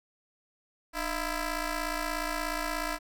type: ring-modulated tone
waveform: 10% pulse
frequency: 329.6 Hz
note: E4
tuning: in tune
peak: -19 dBFS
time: 0.93-2.99 s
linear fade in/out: 50 ms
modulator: 358 Hz
effects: none